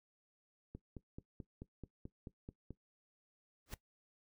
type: click train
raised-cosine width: 3 ms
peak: -34 dBFS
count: 10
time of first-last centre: 0.75-2.707 s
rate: 4.6 Hz
type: noise with exponential growth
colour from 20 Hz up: pink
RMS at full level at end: -42 dBFS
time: 3.66-3.74 s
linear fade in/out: 1 ms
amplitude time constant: 17 ms
effects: noise-tail reverb RT60 0.1 s tail -17 dB re dry